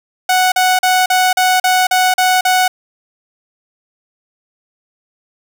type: tone bursts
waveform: sawtooth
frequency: 740 Hz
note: F#5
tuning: in tune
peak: -6 dBFS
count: 9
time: 0.29-2.68 s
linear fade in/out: 5 ms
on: 230 ms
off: 40 ms
effects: none